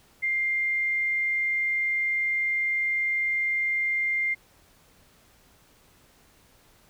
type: tone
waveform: sine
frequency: 2100 Hz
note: C7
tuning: 6 cents sharp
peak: -23 dBFS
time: 0.22-4.35 s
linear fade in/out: 20 ms
effects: pink hiss -59 dBFS RMS until 6.89 s